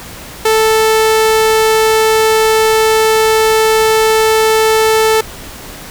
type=tone; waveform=sawtooth; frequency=440 Hz; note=A4; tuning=in tune; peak=-4 dBFS; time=0.45-5.21 s; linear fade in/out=5 ms; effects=pink hiss -30 dBFS RMS until 5.9 s